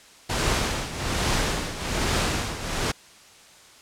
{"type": "noise with tremolo", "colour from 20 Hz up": "pink", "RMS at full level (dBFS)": -22, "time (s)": [0.29, 2.92], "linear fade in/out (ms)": 10, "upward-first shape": "triangle", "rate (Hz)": 1.2, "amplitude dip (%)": 75, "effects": ["white hiss -50 dBFS RMS until 3.81 s", "low-pass 8000 Hz 12 dB/octave"]}